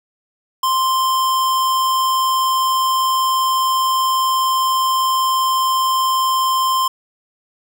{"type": "tone", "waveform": "square", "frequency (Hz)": 1046.5, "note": "C6", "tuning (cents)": 0, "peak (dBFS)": -15, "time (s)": [0.63, 6.88], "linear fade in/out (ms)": 5, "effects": ["9-bit"]}